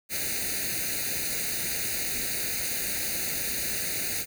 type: noise with comb filter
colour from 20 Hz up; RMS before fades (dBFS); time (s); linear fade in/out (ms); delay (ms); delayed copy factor
white; -30; 0.09-4.26; 50; 0.46; +1
effects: none